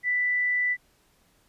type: tone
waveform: sine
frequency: 1980 Hz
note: B6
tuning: 4 cents sharp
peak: -22 dBFS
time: 0.03-0.77 s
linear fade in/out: 50 ms
effects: pink hiss -64 dBFS RMS until 1.48 s + resampled to 32000 Hz